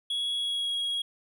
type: tone with pitch glide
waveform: triangle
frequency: 3345 to 3305 Hz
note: G#7 to G#7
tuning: +12 to -9 cents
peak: -26 dBFS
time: 0.1-1.02 s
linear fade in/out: 5 ms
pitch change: -21 cents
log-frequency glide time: 0.36-0.74 s
effects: none